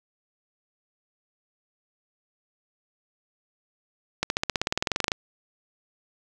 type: accelerating click train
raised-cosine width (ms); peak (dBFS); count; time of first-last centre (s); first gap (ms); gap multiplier
0.2; -6; 18; 4.23-5.118; 71; 0.96
effects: none